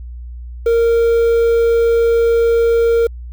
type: tone with quantisation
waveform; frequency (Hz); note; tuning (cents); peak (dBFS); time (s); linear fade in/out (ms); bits
triangle; 463.5; A#4; -10; -8; 0.66-3.07; 5; 6
effects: added 60 Hz sine -27 dBFS peak until 3.32 s